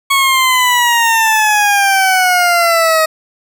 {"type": "exponential sweep", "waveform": "20% pulse", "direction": "down", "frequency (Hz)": [1108.7, 629], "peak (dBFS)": -4, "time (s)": [0.1, 3.06], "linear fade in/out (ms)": 10, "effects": []}